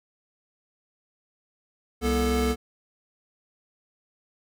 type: tone cluster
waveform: square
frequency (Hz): 66.3 / 241.3 / 438.1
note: C2 / B3 / A4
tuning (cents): +23 / -40 / -7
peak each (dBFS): -27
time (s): 2.01-2.56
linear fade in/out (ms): 50
effects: none